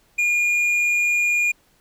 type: tone with tanh clipping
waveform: sine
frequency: 2426 Hz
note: D#7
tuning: 44 cents flat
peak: -18 dBFS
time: 0.18-1.52 s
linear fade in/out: 10 ms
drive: 6 dB
effects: pink hiss -60 dBFS RMS until 1.8 s